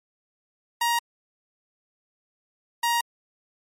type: tone pair in turn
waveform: sawtooth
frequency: 942 / 942 Hz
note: A#5 / A#5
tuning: +18 / +18 cents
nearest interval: unison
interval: 0 cents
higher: neither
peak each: -17 dBFS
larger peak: neither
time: 0.81-0.99 / 2.83-3.01 s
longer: neither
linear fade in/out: 5 ms
effects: MP3 64 kbps